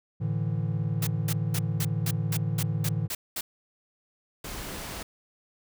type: chord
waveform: triangle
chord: A suspended fourth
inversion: none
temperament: equal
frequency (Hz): 110 / 146.83 / 164.81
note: A2 / D3 / E3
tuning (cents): 0 / 0 / 0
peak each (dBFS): -27 / -29 / -29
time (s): 0.2-3.08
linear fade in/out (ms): 20
type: noise bursts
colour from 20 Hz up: white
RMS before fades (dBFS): -32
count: 10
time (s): 1.02-3.41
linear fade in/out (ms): 5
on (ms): 50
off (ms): 210
type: noise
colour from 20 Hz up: pink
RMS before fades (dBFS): -37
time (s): 4.44-5.03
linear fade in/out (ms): 5
effects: none